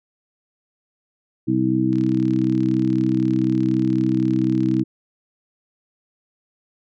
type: harmonic tone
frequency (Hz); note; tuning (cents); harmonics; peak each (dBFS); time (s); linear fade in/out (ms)
64; C2; -38; 2 / 3 / 4 / 5; -24 / -24 / -23 / -19; 1.47-4.84; 20
type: click train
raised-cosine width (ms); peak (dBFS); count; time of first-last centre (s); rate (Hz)
0.2; -24; 107; 1.93-4.795; 37
effects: none